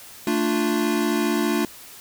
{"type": "tone cluster", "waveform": "square", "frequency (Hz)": [223.2, 295.1, 350.3], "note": ["A3", "D4", "F4"], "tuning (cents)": [25, 8, 5], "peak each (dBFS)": -25, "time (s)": [0.27, 1.65], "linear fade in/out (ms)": 2, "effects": ["white hiss -43 dBFS RMS until 2 s"]}